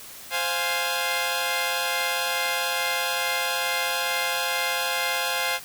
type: chord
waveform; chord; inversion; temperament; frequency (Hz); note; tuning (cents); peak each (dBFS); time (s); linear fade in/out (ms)
10% pulse; F minor; second; equal; 523.3 / 698.5 / 830.6; C5 / F5 / Ab5; 0 / 0 / 0; -20; 0.3-5.6; 50
effects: white hiss -42 dBFS RMS until 5.64 s